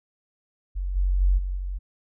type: tone with level steps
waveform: sine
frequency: 46.25 Hz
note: F#1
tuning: in tune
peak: -25 / -19 / -16 / -25 / -27 dBFS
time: 0.75-1.79 s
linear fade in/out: 20 ms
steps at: 0.95 / 1.2 / 1.37 / 1.56 s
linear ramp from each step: 20 ms
effects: none